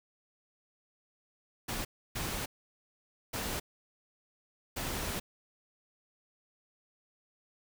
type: noise bursts at uneven times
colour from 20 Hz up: pink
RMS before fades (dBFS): -36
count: 4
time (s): 1.68-1.85 / 2.15-2.46 / 3.33-3.6 / 4.76-5.2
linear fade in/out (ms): 10
effects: none